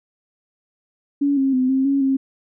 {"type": "tone with pitch steps", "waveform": "sine", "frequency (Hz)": [283.2, 269.7, 256.2, 265.5, 276.6, 268.5], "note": ["C#4", "C#4", "C4", "C4", "C#4", "C4"], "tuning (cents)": [37, -47, -36, 25, -4, 45], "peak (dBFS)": -15, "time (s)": [1.21, 2.17], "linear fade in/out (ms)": 10, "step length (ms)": 160, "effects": []}